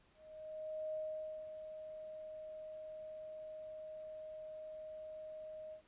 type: tone with ADSR envelope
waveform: sine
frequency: 623 Hz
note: D#5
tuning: 2 cents sharp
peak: -38 dBFS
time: 0.14-5.82 s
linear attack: 800 ms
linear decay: 520 ms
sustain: -8 dB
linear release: 95 ms
effects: pink hiss -70 dBFS RMS until 5.87 s + resampled to 8000 Hz